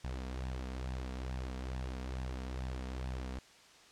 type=tone with flanger; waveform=sawtooth; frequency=64.1 Hz; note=C2; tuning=35 cents flat; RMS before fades=-40 dBFS; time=0.04-3.39 s; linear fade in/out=5 ms; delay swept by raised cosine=1.1 to 4.4 ms; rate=2.3 Hz; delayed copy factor=+0.5; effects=white hiss -59 dBFS RMS until 3.91 s + low-pass 6000 Hz 12 dB/octave